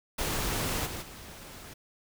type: noise with level steps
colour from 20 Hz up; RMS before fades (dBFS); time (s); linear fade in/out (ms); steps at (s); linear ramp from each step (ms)
pink; -31 / -38 / -46; 0.18-1.74; 10; 0.85 / 1.01; 20
effects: none